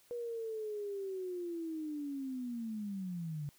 sine linear sweep, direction down, 483.6 to 141.5 Hz, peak -37 dBFS, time 0.11-3.49 s, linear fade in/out 0 ms, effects white hiss -66 dBFS RMS until 3.58 s

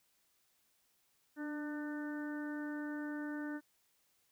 harmonic tone with a mistuned harmonic, 299.2 Hz, D4, 32 cents sharp, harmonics 1 / 2 / 3 / 4 / 5 / 6, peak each -39 / -51 / -54 / -57 / -49 / -52 dBFS, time 1.36-3.61 s, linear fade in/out 50 ms, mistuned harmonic 1, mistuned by -25 cents, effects white hiss -75 dBFS RMS until 4.31 s

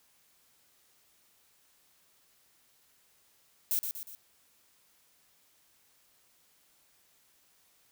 violet noise with echo, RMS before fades -29 dBFS, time 3.71-3.79 s, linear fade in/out 0 ms, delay 120 ms, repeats 3, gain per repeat -6 dB, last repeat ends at 4.15 s, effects white hiss -67 dBFS RMS until 7.91 s

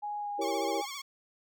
sine tone with pitch glide, 830 to 819 Hz, G#5 to G#5, -1 to -24 cents, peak -33 dBFS, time 0.02-0.86 s, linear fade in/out 20 ms, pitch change -23 cents, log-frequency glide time 0.19-0.3 s
sine chord, E diminished seventh, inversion none, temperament equal, 329.6 / 392 / 466.2 / 554.4 Hz, E4 / G4 / Bb4 / Db5, 0 / 0 / 0 / 0 cents, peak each -36 dBFS, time 0.38-0.82 s, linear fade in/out 20 ms
10% pulse tone with vibrato, 1108.7 Hz, C#6, in tune, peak -30 dBFS, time 0.41-1.02 s, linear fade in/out 10 ms, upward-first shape triangle, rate 15 Hz, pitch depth 86 cents each way
effects none

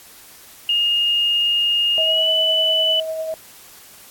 sine tone with pitch glide, 2841 to 2987 Hz, F7 to F#7, +29 to +16 cents, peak -15 dBFS, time 0.69-3 s, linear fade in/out 2 ms, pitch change +87 cents, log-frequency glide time 2.02-2.29 s
sine tone with tremolo, 639 Hz, D#5, 46 cents sharp, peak -21 dBFS, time 1.98-3.34 s, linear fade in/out 0 ms, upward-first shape sine, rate 10 Hz, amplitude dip 35%
effects white hiss -44 dBFS RMS until 4.1 s + AAC 64 kbps

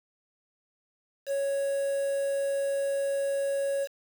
triangle tone with quantisation, 554.4 Hz, C#5, in tune, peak -24 dBFS, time 1.26-3.88 s, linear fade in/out 50 ms, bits 7, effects none

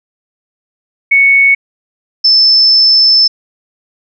sine tone pair in turn, 2217 / 5273 Hz, C#7 / E8, 0 / 0 cents, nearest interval octave + minor third, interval 1500 cents, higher second, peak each -4 dBFS, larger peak neither, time 1.11-1.55 / 2.24-3.28 s, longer second, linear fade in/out 10 ms, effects none

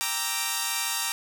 5% pulse chord, E half-diminished seventh, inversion first, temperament equal, 784 / 932.3 / 1174.7 / 1318.5 Hz, G5 / Bb5 / D6 / E6, 0 / 0 / 0 / 0 cents, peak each -23 / -17 / -21 / -22 dBFS, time 0.01-1.12 s, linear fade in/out 0 ms, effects none

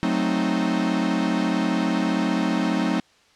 45% pulse chord, F# diminished seventh, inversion none, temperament equal, 185 / 220 / 261.6 / 311.1 Hz, F#3 / A3 / C4 / Eb4, 0 / 0 / 0 / 0 cents, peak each -26 dBFS, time 0.03-3 s, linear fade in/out 0 ms, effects white hiss -57 dBFS RMS until 3.35 s + low-pass 5000 Hz 12 dB/octave

